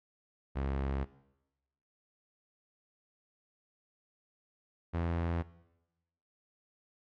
sawtooth tone pair in turn, 68 / 84.51 Hz, C#2 / E2, -33 / +44 cents, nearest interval major third, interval 377 cents, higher second, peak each -28 / -27 dBFS, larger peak second, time 0.55-1.05 / 4.93-5.43 s, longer neither, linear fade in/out 20 ms, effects noise-tail reverb RT60 0.9 s tail -18 dB re dry + low-pass 2000 Hz 12 dB/octave

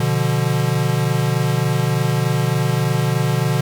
square chord, B diminished, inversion none, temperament equal, 123.47 / 146.83 / 174.61 Hz, B2 / D3 / F3, 0 / 0 / 0 cents, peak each -20 / -20 / -25 dBFS, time 0-3.61 s, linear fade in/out 5 ms, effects 9-bit

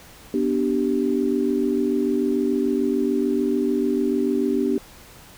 sine chord, G major, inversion first, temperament equal with one note detuned, 246.9 / 293.7 / 387.9 Hz, B3 / D4 / G4, 0 / 0 / -18 cents, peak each -23 dBFS, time 0.34-4.78 s, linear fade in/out 2 ms, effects pink hiss -46 dBFS RMS until 5.37 s

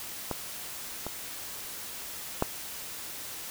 clicks, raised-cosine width 1 ms, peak -16 / -20 / -10 dBFS, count 3, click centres 0.313 / 1.066 / 2.424 s, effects white hiss -40 dBFS RMS until 3.5 s

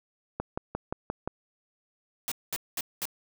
click train, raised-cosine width 1 ms, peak -16 dBFS, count 6, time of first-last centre 0.4-1.276 s, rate 5.71 Hz
white noise bursts, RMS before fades -32 dBFS, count 4, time 2.28-3.054 s, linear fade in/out 0 ms, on 36 ms, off 210 ms
effects none

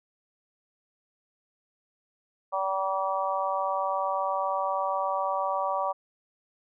harmonic tone, 191.9 Hz, G3, 37 cents flat, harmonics 3 / 4 / 5 / 6, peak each -31 / -31 / -31 / -31 dBFS, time 2.52-5.93 s, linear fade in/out 20 ms, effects none

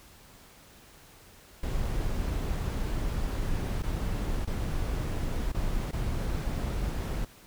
brown noise with dropouts, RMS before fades -30 dBFS, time 1.63-7.25 s, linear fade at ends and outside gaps 5 ms, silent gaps 3.823-3.833 / 4.449-4.472 / 5.52-5.545 / 5.912-5.93 s, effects pink hiss -54 dBFS RMS until 7.46 s

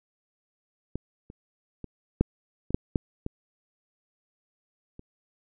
clicks, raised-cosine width 3 ms, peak -18 / -30 / -24 / -7 / -22 / -8 / -10 / -18 / -30 dBFS, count 9, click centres 0.956 / 1.301 / 1.843 / 2.21 / 2.706 / 2.745 / 2.958 / 3.264 / 4.994 s, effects none

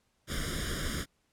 pink noise with comb filter, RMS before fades -34 dBFS, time 0.27-1.06 s, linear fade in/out 50 ms, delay 0.58 ms, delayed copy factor +1, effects pink hiss -74 dBFS RMS until 1.32 s + low-pass 11000 Hz 12 dB/octave

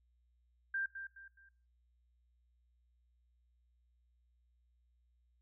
sine tone with echo, 1583 Hz, G6, 17 cents sharp, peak -34 dBFS, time 0.74-0.86 s, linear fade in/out 5 ms, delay 210 ms, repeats 3, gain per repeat -9 dB, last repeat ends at 1.49 s, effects noise-tail reverb RT60 0.4 s tail -19 dB re dry + added 60 Hz sine -70 dBFS peak until 5.41 s

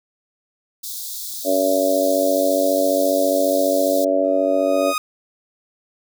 white high-pass noise, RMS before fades -30 dBFS, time 0.83-4.05 s, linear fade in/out 10 ms, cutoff 3500 Hz, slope 96 dB/octave
harmonic tone, 94.7 Hz, F#2, 41 cents sharp, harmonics 3 / 4 / 5 / 6 / 7, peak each -22 / -28 / -27 / -18 / -21 dBFS, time 1.44-4.94 s, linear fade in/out 50 ms
sawtooth tone with exponential growth, 1244.5 Hz, D#6, in tune, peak -15 dBFS, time 4.24-4.98 s, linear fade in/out 2 ms, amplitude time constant 160 ms
effects none

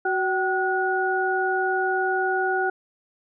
sine tone cluster, 372.5 / 765 / 1456 Hz, F#4 / G5 / F#6, +12 / -42 / -28 cents, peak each -25 dBFS, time 0.05-2.7 s, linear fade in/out 5 ms, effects none

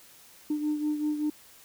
sine beating tone pair, 300 / 305.2 Hz, D4 / D#4, +37 / -33 cents, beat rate 5.2 Hz, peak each -26 / -33 dBFS, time 0.5-1.3 s, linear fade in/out 5 ms, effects tanh soft clip ceiling -21 dBFS + white hiss -54 dBFS RMS until 1.64 s

